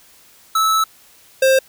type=tone pair in turn; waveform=square; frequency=1307 / 529.6 Hz; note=E6 / C5; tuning=-15 / +21 cents; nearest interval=octave + major third; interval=1564 cents; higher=first; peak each=-14 / -11 dBFS; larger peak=second; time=0.55-0.84 / 1.42-1.59 s; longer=first; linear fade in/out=5 ms; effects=white hiss -49 dBFS RMS until 1.68 s